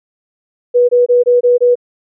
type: tone bursts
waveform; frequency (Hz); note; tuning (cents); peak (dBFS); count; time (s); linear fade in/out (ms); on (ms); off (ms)
sine; 488.3; B4; -20; -6; 6; 0.74-1.755; 20; 150; 23
effects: none